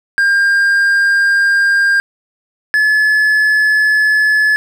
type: tone pair in turn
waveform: triangle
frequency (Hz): 1603 / 1717.1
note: G6 / A6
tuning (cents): +38 / -43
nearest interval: minor second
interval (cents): 119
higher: second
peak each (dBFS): -7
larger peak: neither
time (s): 0.18-2 / 2.74-4.56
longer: neither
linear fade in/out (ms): 0
effects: none